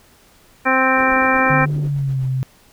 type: harmonic tone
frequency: 261.6 Hz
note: C4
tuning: in tune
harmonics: 1 / 2 / 3 / 4 / 5 / 6 / 7 / 9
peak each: -21 / -21 / -21 / -21 / -21 / -21 / -21 / -21 dBFS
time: 0.65-1.66 s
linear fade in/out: 20 ms
type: noise with tremolo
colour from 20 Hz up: brown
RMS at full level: -36 dBFS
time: 0.97-2.29 s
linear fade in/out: 2 ms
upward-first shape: sine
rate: 8.1 Hz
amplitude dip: 95%
type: band-pass noise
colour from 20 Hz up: white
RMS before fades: -36 dBFS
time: 0.97-1.88 s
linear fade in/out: 5 ms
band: 210 to 410 Hz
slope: 24 dB/octave
type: tone with pitch glide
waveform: sine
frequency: 147.6 to 130.74 Hz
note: D3 to C3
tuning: +9 to -1 cents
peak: -17 dBFS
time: 1.5-2.43 s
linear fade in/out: 0 ms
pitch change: -210 cents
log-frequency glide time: 1.8-2.23 s
effects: pink hiss -51 dBFS RMS until 2.72 s